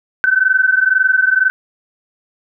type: tone pair together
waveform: sine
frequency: 1513 / 1535 Hz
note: F#6 / G6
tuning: +38 / -37 cents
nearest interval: unison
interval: 25 cents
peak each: -13 dBFS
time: 0.24-1.5 s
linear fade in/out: 0 ms
effects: none